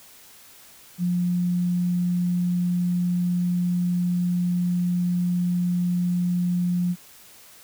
sine tone, 177.3 Hz, F3, 26 cents sharp, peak -20 dBFS, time 0.98-6.96 s, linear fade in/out 50 ms, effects white hiss -49 dBFS RMS until 7.63 s

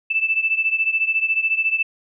sine beating tone pair, 2637 / 2651 Hz, E7 / E7, 0 / +9 cents, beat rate 14 Hz, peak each -19 / -22 dBFS, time 0.1-1.83 s, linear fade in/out 10 ms, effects none

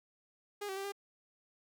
sawtooth tone with pitch steps, 410.1 / 384 / 392.3 / 400.8 Hz, G#4 / G4 / G4 / G4, -22 / -36 / +1 / +38 cents, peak -34 dBFS, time 0.61-0.922 s, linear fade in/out 10 ms, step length 78 ms, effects none

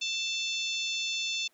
harmonic tone with a mistuned harmonic, 885 Hz, A5, 10 cents sharp, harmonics 3 / 4 / 5 / 6 / 7 / 8, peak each -34 / -33 / -39 / -42 / -41 / -45 dBFS, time 0.01-1.48 s, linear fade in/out 10 ms, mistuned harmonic 5, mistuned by -21 cents, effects pink hiss -68 dBFS RMS until 1.53 s + high-pass 300 Hz 12 dB/octave

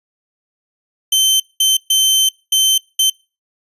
sawtooth tone bursts at uneven times, 3094 Hz, G7, 23 cents flat, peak -7 dBFS, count 5, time 1.12-1.4 / 1.6-1.77 / 1.9-2.29 / 2.52-2.78 / 2.99-3.1 s, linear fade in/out 5 ms, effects noise-tail reverb RT60 0.3 s tail -23 dB re dry + resampled to 32000 Hz

